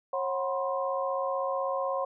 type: tone cluster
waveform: sine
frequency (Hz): 543 / 737 / 980 / 1056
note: C#5 / F#5 / B5 / C6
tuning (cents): -36 / -7 / -14 / +16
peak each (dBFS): -30 / -35 / -38 / -33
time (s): 0.13-2.05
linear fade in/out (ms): 5
effects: none